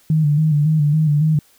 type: tone with vibrato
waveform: sine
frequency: 151.8 Hz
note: D#3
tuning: 42 cents flat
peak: -12 dBFS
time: 0.1-1.39 s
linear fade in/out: 2 ms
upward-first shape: square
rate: 3.6 Hz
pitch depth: 54 cents each way
effects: white hiss -54 dBFS RMS until 1.58 s